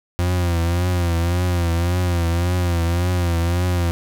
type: tone with vibrato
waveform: 40% pulse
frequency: 87 Hz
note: F2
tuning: 6 cents flat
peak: -16 dBFS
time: 0.19-3.91 s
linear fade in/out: 0 ms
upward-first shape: triangle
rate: 1.8 Hz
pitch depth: 74 cents each way
effects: none